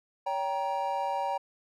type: chord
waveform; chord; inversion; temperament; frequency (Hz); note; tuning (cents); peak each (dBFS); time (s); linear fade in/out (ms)
triangle; G diminished; second; just; 564.5 / 784 / 940.8; Db5 / G5 / Bb5; +31 / 0 / +16; -33 / -30 / -30; 0.26-1.38; 10
effects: none